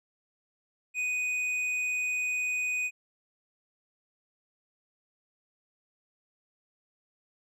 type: tone with hard clipping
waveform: triangle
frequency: 2489 Hz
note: D#7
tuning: in tune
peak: -29 dBFS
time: 0.94-2.91 s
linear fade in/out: 50 ms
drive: 9 dB
effects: none